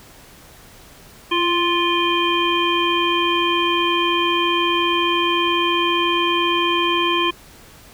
harmonic tone with a mistuned harmonic, 349.2 Hz, F4, in tune, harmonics 1 / 3 / 5 / 7 / 9, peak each -21 / -20 / -30 / -24 / -22 dBFS, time 1.31-7.31 s, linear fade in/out 10 ms, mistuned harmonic 1, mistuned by -30 cents, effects pink hiss -45 dBFS RMS until 7.93 s

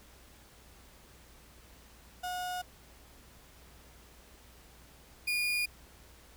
35% pulse tone pair in turn, 724 / 2435 Hz, F#5 / D#7, -38 / -38 cents, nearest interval octave + major sixth, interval 2100 cents, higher second, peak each -33 / -27 dBFS, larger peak second, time 2.23-2.62 / 5.27-5.66 s, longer neither, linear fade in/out 10 ms, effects added 60 Hz sine -59 dBFS peak until 6.36 s + pink hiss -58 dBFS RMS until 6.36 s

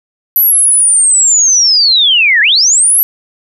sine linear two-way sweep, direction down then up, 12000 to 1645 to 12000 Hz, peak -5 dBFS, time 0.36-3.03 s, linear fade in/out 0 ms, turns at 2.41 s, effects none

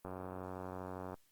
click train, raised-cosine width 1 ms, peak -30 dBFS, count 102, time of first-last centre 0.05-1.142 s, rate 92.5 Hz, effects white hiss -73 dBFS RMS until 1.31 s + Opus 32 kbps

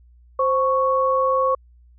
sine tone pair together, 523.2 / 1108.7 Hz, C5 / C#6, 0 / 0 cents, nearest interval octave + minor second, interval 1300 cents, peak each -19 dBFS, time 0.39-1.55 s, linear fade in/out 5 ms, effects added 60 Hz sine -48 dBFS peak until 1.98 s

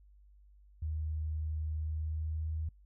sine tone with pitch glide, 77.78 to 78.91 Hz, D#2 to D#2, 0 to +25 cents, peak -33 dBFS, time 0.82-2.69 s, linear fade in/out 5 ms, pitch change +25 cents, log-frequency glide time 1.78-2.48 s, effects noise-tail reverb RT60 0.1 s tail -25 dB re dry + added 50 Hz sine -57 dBFS peak until 2.85 s

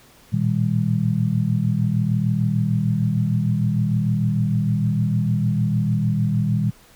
sine tone cluster, 111.8 / 118.4 / 159 / 199.5 Hz, A2 / A#2 / D#3 / G3, +28 / +27 / +38 / +31 cents, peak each -29 / -21 / -22 / -23 dBFS, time 0.32-6.71 s, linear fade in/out 20 ms, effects pink hiss -51 dBFS RMS until 6.95 s

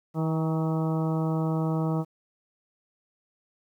harmonic tone with a mistuned harmonic, 160 Hz, D#3, 49 cents sharp, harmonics 1 / 2 / 3 / 4 / 5 / 6 / 7 / 8, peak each -25 / -31 / -35 / -37 / -39 / -41 / -42 / -43 dBFS, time 0.14-2.05 s, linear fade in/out 50 ms, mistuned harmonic 6, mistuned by -41 cents, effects 10-bit

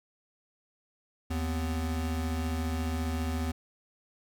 square tone pair together, 79 / 251.6 Hz, D#2 / B3, +27 / +32 cents, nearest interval octave + minor sixth, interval 2005 cents, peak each -31 / -36 dBFS, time 1.3-3.52 s, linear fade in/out 10 ms, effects none

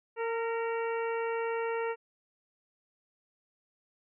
harmonic tone with a mistuned harmonic, 458.3 Hz, A#4, 29 cents flat, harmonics 1 / 2 / 3 / 4 / 5 / 6, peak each -31 / -37 / -41 / -43 / -45 / -47 dBFS, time 0.16-1.96 s, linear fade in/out 50 ms, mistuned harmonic 4, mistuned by +29 cents, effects none

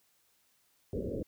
white low-pass noise, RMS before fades -36 dBFS, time 0.93-1.23 s, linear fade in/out 2 ms, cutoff 570 Hz, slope 96 dB/octave, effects white hiss -71 dBFS RMS until 1.27 s

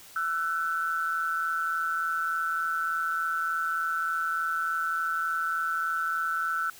sine tone pair together, 1334 / 1497.4 Hz, E6 / F#6, +20 / +20 cents, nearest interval major second, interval 200 cents, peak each -28 / -30 dBFS, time 0.16-6.7 s, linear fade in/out 2 ms, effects white hiss -50 dBFS RMS until 6.79 s

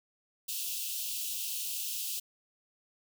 white high-pass noise, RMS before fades -36 dBFS, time 0.48-2.2 s, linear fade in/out 10 ms, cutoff 2600 Hz, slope 96 dB/octave, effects none

